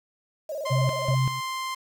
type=tone with vibrato; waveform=sine; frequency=587.3 Hz; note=D5; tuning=in tune; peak=-29 dBFS; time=0.49-1.15 s; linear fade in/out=5 ms; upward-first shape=square; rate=17 Hz; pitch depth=110 cents each way
type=tone; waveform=sawtooth; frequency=1046.5 Hz; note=C6; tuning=in tune; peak=-25 dBFS; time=0.65-1.75 s; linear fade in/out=10 ms
type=tone with tremolo; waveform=sine; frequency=131.5 Hz; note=C3; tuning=9 cents sharp; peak=-20 dBFS; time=0.7-1.41 s; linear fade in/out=20 ms; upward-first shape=square; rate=2.6 Hz; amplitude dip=80%
effects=low-pass 9000 Hz 12 dB/octave + 8-bit